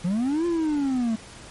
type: linear two-way sweep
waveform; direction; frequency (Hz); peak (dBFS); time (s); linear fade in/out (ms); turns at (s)
triangle; up then down; 165.6 to 349.2 to 216.8; -19; 0.04-1.16; 10; 0.46
effects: pink hiss -44 dBFS RMS until 1.5 s + MP3 48 kbps